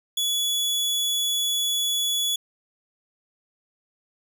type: tone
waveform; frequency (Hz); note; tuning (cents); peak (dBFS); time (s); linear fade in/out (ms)
sawtooth; 3400; G#7; +40; -19; 0.17-2.36; 5
effects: none